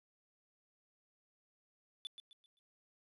triangle tone with echo, 3487 Hz, A7, 16 cents flat, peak -39 dBFS, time 2.05-2.07 s, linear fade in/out 0 ms, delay 130 ms, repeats 4, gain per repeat -9 dB, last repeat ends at 2.59 s, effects resampled to 32000 Hz

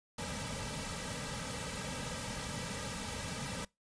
pink noise with comb filter, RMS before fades -40 dBFS, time 0.18-3.65 s, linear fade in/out 5 ms, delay 2.8 ms, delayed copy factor -1, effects noise-tail reverb RT60 0.2 s tail -23 dB re dry + resampled to 22050 Hz

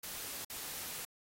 white noise with dropouts, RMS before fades -43 dBFS, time 0.03-1.05 s, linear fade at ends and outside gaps 5 ms, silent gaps 0.449-0.498 s, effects AAC 48 kbps

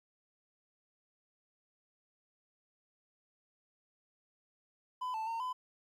triangle tone with pitch steps, 1006 / 882 / 913 / 1010 Hz, B5 / A5 / A#5 / B5, +32 / +4 / -36 / +39 cents, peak -33 dBFS, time 5.01-5.53 s, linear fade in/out 10 ms, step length 130 ms, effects 12-bit

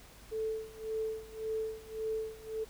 sine tone with tremolo, 440 Hz, A4, in tune, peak -31 dBFS, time 0.31-2.65 s, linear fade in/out 20 ms, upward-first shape sine, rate 1.8 Hz, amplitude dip 90%, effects added 50 Hz sine -57 dBFS peak until 2.69 s + pink hiss -56 dBFS RMS until 2.69 s

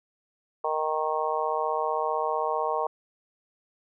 harmonic tone, 155.56 Hz, D#3, in tune, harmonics 3 / 4 / 5 / 6 / 7, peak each -31 / -31 / -31 / -31 / -31 dBFS, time 0.64-2.87 s, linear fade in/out 5 ms, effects none

